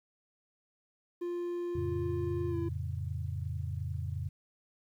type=tone with pitch glide; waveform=triangle; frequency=349.4 to 337.9 Hz; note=F4 to E4; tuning=+1 to +43 cents; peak=-31 dBFS; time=1.21-2.69 s; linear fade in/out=10 ms; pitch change=-58 cents; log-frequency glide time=2.49-2.56 s
type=chord; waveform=sine; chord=F augmented; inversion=none; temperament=equal; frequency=87.31 / 110 / 138.59 Hz; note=F2 / A2 / C#3; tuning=0 / 0 / 0 cents; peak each=-36 / -39 / -39 dBFS; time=1.75-4.29 s; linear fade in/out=5 ms
effects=11-bit